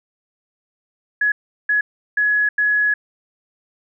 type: tone bursts at uneven times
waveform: sine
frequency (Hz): 1686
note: G#6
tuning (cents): +26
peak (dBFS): -14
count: 4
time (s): 1.21-1.32 / 1.69-1.81 / 2.17-2.49 / 2.58-2.94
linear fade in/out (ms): 5
effects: none